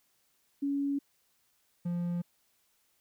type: tone pair in turn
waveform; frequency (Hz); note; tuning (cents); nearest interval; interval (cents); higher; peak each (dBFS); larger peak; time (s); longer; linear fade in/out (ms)
sine / triangle; 281 / 173.99; C#4 / F3; +24 / -6; minor sixth; 830; first; -28; neither; 0.62-0.99 / 1.85-2.22; neither; 10
effects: white hiss -72 dBFS RMS until 3 s

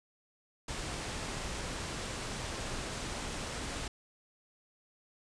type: low-pass noise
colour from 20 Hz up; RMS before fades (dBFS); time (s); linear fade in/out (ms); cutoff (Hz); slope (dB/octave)
pink; -39; 0.68-3.88; 5; 9300; 48
effects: none

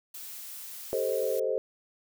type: noise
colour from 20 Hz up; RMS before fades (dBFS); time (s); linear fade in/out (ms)
blue; -42; 0.14-1.4; 5
type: chord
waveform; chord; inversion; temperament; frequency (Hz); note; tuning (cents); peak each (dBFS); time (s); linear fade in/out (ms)
sine; A half-diminished seventh; third; equal; 392 / 440 / 523.3 / 622.3; G4 / A4 / C5 / Eb5; 0 / 0 / 0 / 0; -34 / -31 / -29 / -35; 0.93-1.58; 0
effects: none

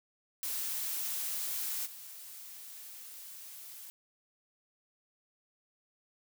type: noise with level steps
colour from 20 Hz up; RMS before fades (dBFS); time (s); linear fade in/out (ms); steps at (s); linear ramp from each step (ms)
blue; -36 / -48; 0.43-3.9; 0; 1.85; 20
effects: none

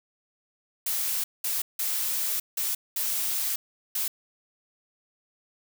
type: noise bursts at uneven times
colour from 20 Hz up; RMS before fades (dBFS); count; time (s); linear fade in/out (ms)
blue; -28; 6; 0.86-1.24 / 1.44-1.62 / 1.79-2.4 / 2.57-2.75 / 2.96-3.56 / 3.95-4.08; 5
effects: none

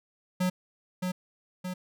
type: tone with echo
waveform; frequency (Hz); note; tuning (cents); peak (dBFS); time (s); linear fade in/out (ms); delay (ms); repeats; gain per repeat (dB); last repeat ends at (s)
square; 182.6; F#3; -23; -25; 0.4-0.5; 10; 620; 2; -4; 1.74
effects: none

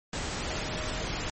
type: tone in noise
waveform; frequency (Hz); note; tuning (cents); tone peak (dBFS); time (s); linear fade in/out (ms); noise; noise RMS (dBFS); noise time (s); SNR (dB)
sine; 622.3; D#5; 0; -42; 0.48-1.03; 2; pink; -33; 0.13-1.3; -12
effects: MP3 32 kbps

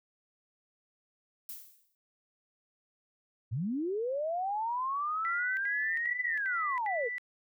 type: noise with exponential decay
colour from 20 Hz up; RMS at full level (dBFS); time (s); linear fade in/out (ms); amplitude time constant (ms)
violet; -40; 1.49-1.95; 1; 100
type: linear two-way sweep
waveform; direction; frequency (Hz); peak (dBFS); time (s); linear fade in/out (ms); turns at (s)
sine; up then down; 97.7 to 2010 to 433.5; -30; 3.51-7.09; 20; 6.21
type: tone bursts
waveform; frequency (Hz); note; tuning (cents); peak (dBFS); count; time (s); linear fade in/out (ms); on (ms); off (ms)
sine; 1975.5; B6; 0; -34; 5; 5.25-7.182; 0; 320; 83
effects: none

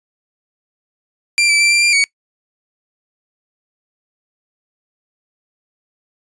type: tone with pitch steps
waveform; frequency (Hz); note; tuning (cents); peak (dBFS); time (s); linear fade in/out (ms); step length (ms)
sawtooth; 2369 / 2319 / 2348 / 2366 / 2384 / 2245; D7 / D7 / D7 / D7 / D7 / C#7; +14 / -22 / -1 / +12 / +25 / +21; -7; 1.38-2.04; 0; 110
effects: noise-tail reverb RT60 0.1 s tail -23 dB re dry + resampled to 22050 Hz

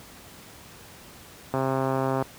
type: click train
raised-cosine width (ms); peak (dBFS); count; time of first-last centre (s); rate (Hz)
1; -12; 92; 1.54-2.224; 133
effects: pink hiss -47 dBFS RMS until 2.38 s + high-pass 60 Hz 12 dB/octave

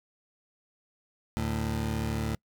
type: tone pair together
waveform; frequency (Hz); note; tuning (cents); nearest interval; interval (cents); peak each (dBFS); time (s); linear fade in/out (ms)
20% pulse; 73.89 / 110.9; D2 / A2; +11 / +14; perfect fifth; 703; -27; 1.37-2.35; 0
effects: noise-tail reverb RT60 0.1 s tail -26 dB re dry

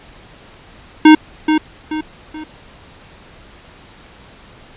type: tone with echo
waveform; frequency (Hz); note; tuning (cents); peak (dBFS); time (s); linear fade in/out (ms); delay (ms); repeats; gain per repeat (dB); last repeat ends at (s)
square; 310; D#4; -6; -3; 1.05-1.15; 5; 430; 3; -8; 2.44
effects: pink hiss -42 dBFS RMS until 4.76 s + resampled to 8000 Hz

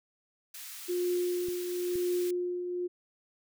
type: high-pass noise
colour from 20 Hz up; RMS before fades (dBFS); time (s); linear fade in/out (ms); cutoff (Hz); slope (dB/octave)
white; -44; 0.54-2.31; 5; 1600; 12
type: tone with tremolo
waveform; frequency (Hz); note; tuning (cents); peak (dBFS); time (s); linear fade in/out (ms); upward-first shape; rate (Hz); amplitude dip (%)
sine; 356.3; F4; +35; -26; 0.88-2.88; 20; triangle; 0.99; 55
type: clicks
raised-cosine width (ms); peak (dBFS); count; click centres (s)
3; -32; 2; 1.485 / 1.956
effects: none

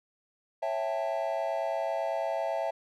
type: chord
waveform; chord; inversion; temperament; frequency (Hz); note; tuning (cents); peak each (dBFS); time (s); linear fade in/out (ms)
triangle; A dominant seventh; first; just; 550 / 660 / 792 / 880; C#5 / E5 / G5 / A5; -14 / +2 / +18 / 0; -33 / -29 / -35 / -35; 0.62-2.71; 10
effects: none

